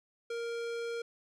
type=tone with low-pass filter; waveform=square; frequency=466.8 Hz; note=A#4; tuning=2 cents sharp; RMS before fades=-37 dBFS; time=0.3-1.02 s; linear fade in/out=5 ms; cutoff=6500 Hz; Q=0.57; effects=none